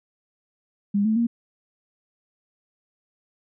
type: tone with pitch steps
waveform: sine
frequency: 202.5 / 218.7 / 234.1 Hz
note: G#3 / A3 / A#3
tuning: -43 / -10 / +8 cents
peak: -18 dBFS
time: 0.94-1.27 s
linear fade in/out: 10 ms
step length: 110 ms
effects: none